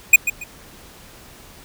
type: tone with echo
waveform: square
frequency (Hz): 2471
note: D#7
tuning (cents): -13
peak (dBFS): -5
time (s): 0.13-0.16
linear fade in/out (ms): 5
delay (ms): 140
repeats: 2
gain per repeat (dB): -12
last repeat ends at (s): 0.44
effects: pink hiss -44 dBFS RMS until 1.64 s